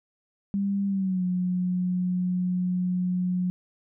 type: tone with pitch glide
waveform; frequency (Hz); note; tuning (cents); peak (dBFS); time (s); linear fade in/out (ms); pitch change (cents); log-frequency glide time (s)
sine; 198.6 to 181.07; G3 to F#3; +23 to -37; -23; 0.54-3.5; 0; -160; 0.87-1.24
effects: none